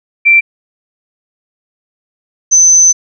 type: tone pair in turn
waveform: sine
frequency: 2349 / 6117 Hz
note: D7 / G8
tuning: 0 / -43 cents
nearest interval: octave + perfect fourth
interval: 1657 cents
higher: second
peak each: -3 dBFS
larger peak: neither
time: 0.25-0.41 / 2.51-2.93 s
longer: second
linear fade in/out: 20 ms
effects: none